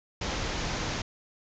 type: low-pass noise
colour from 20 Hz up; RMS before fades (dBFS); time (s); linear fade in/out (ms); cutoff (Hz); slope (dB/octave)
pink; -32; 0.21-1.02; 5; 6900; 96
effects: none